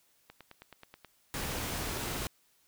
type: click train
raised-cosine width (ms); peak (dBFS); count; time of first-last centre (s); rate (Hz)
0.3; -32; 8; 0.3-1.047; 9.37
type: noise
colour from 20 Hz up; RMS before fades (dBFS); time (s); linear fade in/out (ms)
pink; -36; 1.34-2.27; 0
effects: white hiss -69 dBFS RMS until 2.67 s